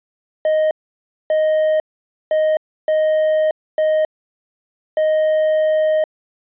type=tone bursts at uneven times; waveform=triangle; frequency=622.3 Hz; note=D#5; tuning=in tune; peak=-11 dBFS; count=6; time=0.45-0.71 / 1.3-1.8 / 2.31-2.57 / 2.88-3.51 / 3.78-4.05 / 4.97-6.04 s; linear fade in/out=2 ms; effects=resampled to 8000 Hz